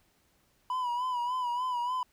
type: tone with vibrato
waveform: triangle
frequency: 987.8 Hz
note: B5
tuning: in tune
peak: -27 dBFS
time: 0.7-2.03 s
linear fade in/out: 2 ms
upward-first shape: sine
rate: 3.4 Hz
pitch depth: 60 cents each way
effects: pink hiss -69 dBFS RMS until 2.12 s